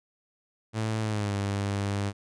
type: tone with pitch glide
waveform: sawtooth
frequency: 110 to 100.29 Hz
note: A2 to G2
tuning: 0 to +40 cents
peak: -23 dBFS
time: 0.73-2.13 s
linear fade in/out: 50 ms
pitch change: -160 cents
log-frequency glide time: 1.02-1.34 s
effects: resampled to 22050 Hz